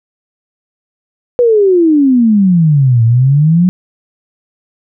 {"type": "exponential two-way sweep", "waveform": "sine", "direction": "down then up", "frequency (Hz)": [497.6, 112.2, 185.3], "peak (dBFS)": -5, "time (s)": [1.39, 3.69], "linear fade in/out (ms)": 0, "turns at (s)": 3.04, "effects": []}